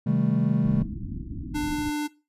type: chord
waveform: triangle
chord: A half-diminished seventh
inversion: first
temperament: just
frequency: 132 / 158.4 / 198 / 220 Hz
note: C3 / Eb3 / G3 / A3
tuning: +16 / +31 / +18 / 0 cents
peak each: -24 dBFS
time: 0.06-0.83 s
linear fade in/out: 10 ms
type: low-pass noise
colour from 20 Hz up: pink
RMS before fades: -34 dBFS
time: 0.64-1.9 s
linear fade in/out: 5 ms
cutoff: 330 Hz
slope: 96 dB/octave
type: tone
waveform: square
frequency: 297.6 Hz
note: D4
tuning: 23 cents sharp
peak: -26 dBFS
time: 1.54-2.08 s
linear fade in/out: 20 ms
effects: noise-tail reverb RT60 0.3 s tail -20 dB re dry + resampled to 32000 Hz